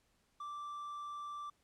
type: tone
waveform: triangle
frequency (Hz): 1172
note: D6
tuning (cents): -4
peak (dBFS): -40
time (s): 0.4-1.5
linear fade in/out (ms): 5
effects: pink hiss -75 dBFS RMS until 1.63 s + low-pass 11000 Hz 12 dB/octave